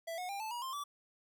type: tone with pitch steps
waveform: square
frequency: 663 / 727.2 / 797.6 / 874.8 / 959.5 / 1052.4 / 1154.4 Hz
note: E5 / F#5 / G5 / A5 / A#5 / C6 / D6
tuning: +10 / -30 / +30 / -10 / +50 / +10 / -30 cents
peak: -39 dBFS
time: 0.07-0.84 s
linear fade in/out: 10 ms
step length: 110 ms
effects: none